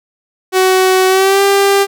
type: tone with pitch glide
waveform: sawtooth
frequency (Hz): 374.5 to 396.8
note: F#4 to G4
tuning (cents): +21 to +21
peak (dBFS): -4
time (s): 0.52-1.87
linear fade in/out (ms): 50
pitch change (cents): +100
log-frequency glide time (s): 1.07-1.42
effects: none